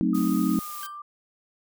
sine chord, F# diminished seventh, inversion none, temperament equal, 185 / 220 / 261.6 / 311.1 Hz, F#3 / A3 / C4 / Eb4, 0 / 0 / 0 / 0 cents, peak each -26 dBFS, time 0.01-0.59 s, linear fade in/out 0 ms
sine tone with pitch glide, 1244.5 to 1181.5 Hz, D#6 to D6, 0 to +10 cents, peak -36 dBFS, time 0.13-1.02 s, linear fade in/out 5 ms, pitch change -90 cents, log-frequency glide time 0.53-0.82 s
blue noise, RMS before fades -39 dBFS, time 0.14-0.87 s, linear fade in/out 10 ms
25% pulse tone with exponential decay, 1568 Hz, G6, in tune, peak -31 dBFS, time 0.83-1 s, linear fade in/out 0 ms, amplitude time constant 36 ms
effects none

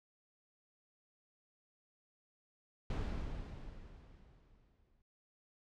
brown noise with exponential decay, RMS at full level -35 dBFS, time 2.9-5.02 s, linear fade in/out 2 ms, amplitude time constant 460 ms, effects low-pass 5000 Hz 12 dB/octave

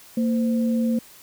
sine tone pair together, 230 / 516.3 Hz, A#3 / C5, -23 / -23 cents, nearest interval octave + major second, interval 1400 cents, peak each -19 / -30 dBFS, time 0.17-0.99 s, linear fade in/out 5 ms, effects white hiss -48 dBFS RMS until 1.22 s

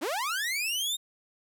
sawtooth linear sweep, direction up, 244.1 to 3729 Hz, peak -25 dBFS, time 0.01-0.97 s, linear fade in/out 20 ms, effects none

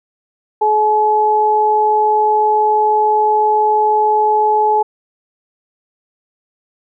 sine tone pair together, 427 / 854 Hz, G#4 / G#5, +48 / +48 cents, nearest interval octave, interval 1200 cents, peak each -16 / -11 dBFS, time 0.61-4.83 s, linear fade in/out 10 ms, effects none

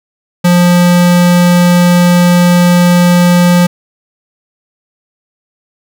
square tone, 176.2 Hz, F3, 16 cents sharp, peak -5 dBFS, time 0.44-3.67 s, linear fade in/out 10 ms, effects none

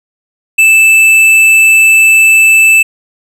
sine tone with tanh clipping, 2637 Hz, E7, in tune, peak -4 dBFS, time 0.58-2.83 s, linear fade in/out 10 ms, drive 11 dB, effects none

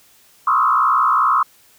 sine tone with frequency modulation, 1183 Hz, D6, 12 cents sharp, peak -12 dBFS, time 0.47-1.43 s, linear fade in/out 5 ms, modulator 62.5 Hz, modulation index 2.5, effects white hiss -52 dBFS RMS until 1.78 s

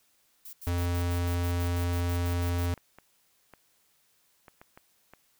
violet noise bursts, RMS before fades -44 dBFS, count 14, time 0.45-2.663 s, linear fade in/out 5 ms, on 81 ms, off 83 ms
square tone, 87.31 Hz, F2, in tune, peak -27 dBFS, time 0.67-2.74 s, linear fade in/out 0 ms
clicks, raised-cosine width 0.5 ms, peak -33 dBFS, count 7, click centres 2.777 / 2.986 / 3.537 / 4.482 / 4.615 / 4.775 / 5.136 s
effects white hiss -68 dBFS RMS until 5.39 s

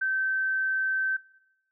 sine tone, 1546 Hz, G6, 24 cents flat, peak -24 dBFS, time 0.01-1.17 s, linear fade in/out 10 ms, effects noise-tail reverb RT60 0.9 s tail -21 dB re dry

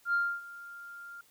sine tone with ADSR envelope, 1396.9 Hz, F6, in tune, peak -23 dBFS, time 0.05-1.21 s, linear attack 86 ms, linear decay 270 ms, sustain -20 dB, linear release 3 ms, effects tanh soft clip ceiling -21 dBFS + white hiss -64 dBFS RMS until 1.3 s

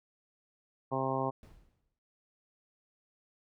harmonic tone, 132.9 Hz, C3, 27 cents sharp, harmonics 1 / 2 / 3 / 4 / 5 / 6 / 7 / 8, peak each -38 / -38 / -38 / -38 / -38 / -38 / -38 / -38 dBFS, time 0.91-1.31 s, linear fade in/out 20 ms
brown noise with exponential decay, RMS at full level -49 dBFS, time 1.43-1.99 s, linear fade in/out 1 ms, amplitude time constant 120 ms
effects none

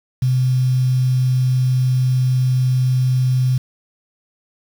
sine tone with quantisation, 128.1 Hz, C3, 36 cents flat, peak -13 dBFS, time 0.22-3.58 s, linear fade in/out 5 ms, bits 6, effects none

